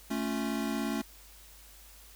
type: chord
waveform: square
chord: A augmented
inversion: none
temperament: equal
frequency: 220 / 277.2 / 349.2 Hz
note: A3 / C#4 / E#4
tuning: 0 / 0 / 0 cents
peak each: -34 / -35 / -40 dBFS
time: 0.1-1.02 s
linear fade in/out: 10 ms
effects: added 50 Hz sine -55 dBFS peak until 2.15 s + white hiss -55 dBFS RMS until 2.15 s